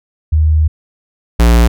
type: tone pair in turn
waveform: sine / square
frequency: 77.78 / 58.27 Hz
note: D#2 / A#1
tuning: 0 / 0 cents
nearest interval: perfect fourth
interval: 500 cents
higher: first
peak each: -7 / -6 dBFS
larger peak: second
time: 0.32-0.68 / 1.39-1.68 s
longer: first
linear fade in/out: 10 ms
effects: none